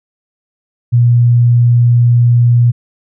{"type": "tone", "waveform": "sine", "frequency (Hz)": 120, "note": "B2", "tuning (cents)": -49, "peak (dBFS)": -5, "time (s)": [0.92, 2.72], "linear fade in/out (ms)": 20, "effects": []}